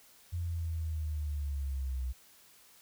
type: linear sweep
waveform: sine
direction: down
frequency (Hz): 87.31 to 62.3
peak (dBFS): -32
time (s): 0.32-2.13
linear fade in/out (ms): 20
effects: white hiss -60 dBFS RMS until 2.81 s